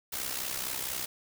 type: noise with amplitude modulation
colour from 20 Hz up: white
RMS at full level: -32 dBFS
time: 0.12-1.06 s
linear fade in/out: 10 ms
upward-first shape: sine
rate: 64.2 Hz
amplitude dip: 65%
effects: none